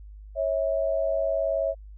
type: tone pair together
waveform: sine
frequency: 550.7 / 650 Hz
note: C#5 / E5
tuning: -11 / -24 cents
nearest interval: minor third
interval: 287 cents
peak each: -26 / -25 dBFS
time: 0.35-1.75 s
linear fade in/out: 50 ms
effects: added 51 Hz sine -41 dBFS peak until 1.97 s